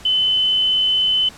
sine tone, 3032 Hz, F#7, 42 cents sharp, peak -14 dBFS, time 0.05-1.29 s, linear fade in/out 5 ms, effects pink hiss -41 dBFS RMS until 1.37 s + low-pass 9000 Hz 12 dB/octave

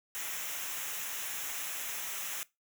white noise with comb filter, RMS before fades -38 dBFS, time 0.15-2.43 s, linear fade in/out 0 ms, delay 0.22 ms, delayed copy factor -0.65, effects noise-tail reverb RT60 0.2 s tail -20 dB re dry

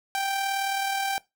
sawtooth tone with amplitude modulation, 784 Hz, G5, in tune, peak -20 dBFS, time 0.15-1.18 s, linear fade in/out 0 ms, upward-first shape sine, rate 38.9 Hz, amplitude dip 35%, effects noise-tail reverb RT60 0.2 s tail -20 dB re dry

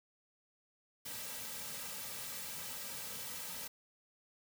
white noise with comb filter, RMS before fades -44 dBFS, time 1.05-3.68 s, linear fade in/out 10 ms, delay 2.8 ms, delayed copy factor -0.85, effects none

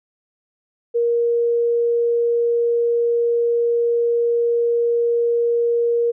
sine tone, 470.8 Hz, A#4, 17 cents sharp, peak -15 dBFS, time 0.94-6.12 s, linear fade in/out 20 ms, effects none

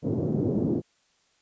white band-pass noise, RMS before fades -26 dBFS, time 0.02-0.82 s, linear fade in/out 50 ms, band 100 to 370 Hz, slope 24 dB/octave, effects white hiss -67 dBFS RMS until 1.41 s + resampled to 16000 Hz

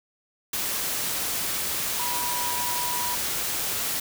sine tone in noise, 972 Hz, B5, 28 cents flat, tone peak -30 dBFS, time 1.99-3.15 s, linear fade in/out 5 ms, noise white, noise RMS -28 dBFS, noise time 0.53-4 s, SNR -5 dB, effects none

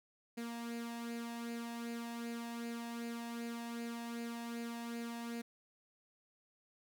sawtooth tone with flanger, 234 Hz, A#3, 7 cents sharp, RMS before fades -43 dBFS, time 0.37-5.42 s, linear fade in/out 10 ms, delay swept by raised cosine 0.43 to 1.15 ms, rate 2.6 Hz, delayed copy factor +0.55, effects none

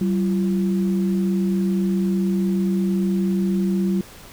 sine tone pair together, 191.2 / 343.3 Hz, G3 / F4, -43 / -30 cents, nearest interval minor seventh, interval 1013 cents, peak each -18 / -26 dBFS, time 0.01-4.01 s, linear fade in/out 2 ms, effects pink hiss -43 dBFS RMS until 4.32 s

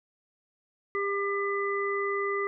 harmonic tone, 399.9 Hz, G4, 35 cents sharp, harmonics 1 / 3 / 5, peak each -29 / -32 / -33 dBFS, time 0.95-2.47 s, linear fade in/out 0 ms, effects none

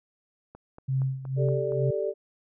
click train, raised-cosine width 1 ms, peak -31 dBFS, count 6, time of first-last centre 0.55-1.721 s, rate 4.27 Hz
sine tone with tremolo, 132.8 Hz, C3, 26 cents sharp, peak -22 dBFS, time 0.88-1.91 s, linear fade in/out 10 ms, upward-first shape sine, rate 2.2 Hz, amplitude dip 80%
sine chord, G suspended second, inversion none, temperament equal, 392 / 440 / 587.3 Hz, G4 / A4 / D5, 0 / 0 / 0 cents, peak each -30 dBFS, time 1.36-2.14 s, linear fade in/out 50 ms
effects none

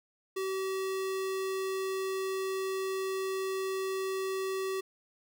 square tone, 382.2 Hz, G4, 44 cents flat, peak -32 dBFS, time 0.36-4.81 s, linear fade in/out 10 ms, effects none

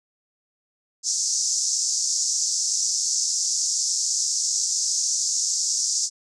pink band-pass noise, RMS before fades -24 dBFS, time 1.03-6.1 s, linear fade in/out 50 ms, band 5300 to 7400 Hz, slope 48 dB/octave, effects none

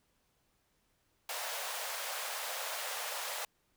pink high-pass noise, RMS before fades -39 dBFS, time 1.29-3.45 s, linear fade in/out 2 ms, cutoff 530 Hz, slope 48 dB/octave, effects pink hiss -75 dBFS RMS until 3.76 s

